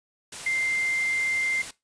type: tone in noise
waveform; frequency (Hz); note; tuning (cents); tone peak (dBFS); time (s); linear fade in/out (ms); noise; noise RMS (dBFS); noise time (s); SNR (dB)
sine; 2093; C7; 0; -23; 0.46-1.62; 5; white; -37; 0.32-1.71; +11
effects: noise-tail reverb RT60 0.2 s tail -18 dB re dry + resampled to 22050 Hz